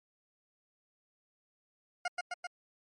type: tone with echo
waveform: 20% pulse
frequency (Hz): 713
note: F5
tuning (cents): +36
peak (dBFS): -26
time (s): 2.05-2.08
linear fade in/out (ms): 5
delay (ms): 130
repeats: 3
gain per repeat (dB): -2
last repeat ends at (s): 2.47
effects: low-pass 7000 Hz 12 dB/octave + MP3 48 kbps